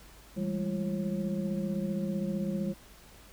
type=tone cluster; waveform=sine; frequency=165.7 / 198.5 / 214 / 342.8 / 542 Hz; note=E3 / G3 / A3 / F4 / C#5; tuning=+9 / +22 / -48 / -32 / -39 cents; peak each=-37 / -31 / -40 / -40 / -40 dBFS; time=0.36-2.74 s; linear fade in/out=20 ms; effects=added 50 Hz sine -55 dBFS peak until 3.32 s + pink hiss -55 dBFS RMS until 3.32 s